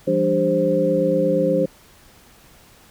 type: tone cluster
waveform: sine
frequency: 169.5 / 197.9 / 295.8 / 395.7 / 525 Hz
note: E3 / G3 / D4 / G4 / C5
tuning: +49 / +17 / +13 / +16 / +6 cents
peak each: -24 / -26 / -23 / -25 / -18 dBFS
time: 0.07-1.66 s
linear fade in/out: 10 ms
effects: pink hiss -50 dBFS RMS until 2.9 s